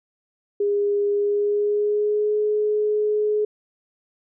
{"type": "tone with pitch glide", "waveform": "sine", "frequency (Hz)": [407.8, 422.4], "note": ["G#4", "G#4"], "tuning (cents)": [-32, 29], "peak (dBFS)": -18, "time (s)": [0.6, 3.45], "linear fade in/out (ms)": 5, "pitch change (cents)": 61, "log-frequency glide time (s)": [1.11, 2.37], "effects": []}